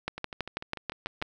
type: two click trains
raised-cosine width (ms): 0.3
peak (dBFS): -14 / -22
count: 8 / 8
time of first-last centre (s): 0.08-1.224 / 0.18-1.217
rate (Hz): 6.12 / 6.75
effects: none